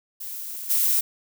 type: noise with level steps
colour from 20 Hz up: violet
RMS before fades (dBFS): -34 / -21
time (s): 0.2-1.01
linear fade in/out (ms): 10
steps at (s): 0.69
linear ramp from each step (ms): 20
effects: none